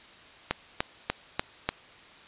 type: click train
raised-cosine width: 0.3 ms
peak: -9 dBFS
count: 5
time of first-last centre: 0.51-1.69 s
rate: 3.39 Hz
effects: white hiss -51 dBFS RMS until 2.27 s + resampled to 8000 Hz